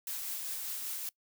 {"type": "noise with tremolo", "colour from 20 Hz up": "blue", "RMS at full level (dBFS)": -37, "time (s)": [0.07, 1.09], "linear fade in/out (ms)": 2, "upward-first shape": "triangle", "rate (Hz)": 5.1, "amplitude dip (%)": 30, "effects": ["noise-tail reverb RT60 0.1 s tail -23 dB re dry"]}